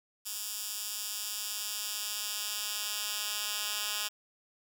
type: tone with high-pass filter sweep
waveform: 10% pulse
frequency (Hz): 208.8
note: G#3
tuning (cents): +10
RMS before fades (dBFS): -36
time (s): 0.25-4.09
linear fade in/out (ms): 20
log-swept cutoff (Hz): 6200 to 2800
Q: 0.73
effects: none